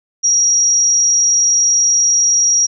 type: tone with amplitude modulation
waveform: sine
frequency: 5690 Hz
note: F8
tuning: 31 cents sharp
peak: -8 dBFS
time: 0.23-2.67 s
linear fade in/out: 20 ms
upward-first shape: sine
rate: 179 Hz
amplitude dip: 30%
effects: none